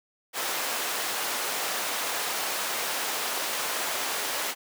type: high-pass noise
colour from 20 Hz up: pink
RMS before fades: -30 dBFS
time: 0.33-4.55 s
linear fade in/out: 50 ms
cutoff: 600 Hz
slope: 12 dB/octave
effects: none